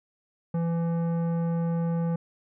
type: tone with tanh clipping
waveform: triangle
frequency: 167.8 Hz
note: E3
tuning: 31 cents sharp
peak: -26 dBFS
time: 0.54-2.16 s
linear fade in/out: 5 ms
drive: 17 dB
effects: none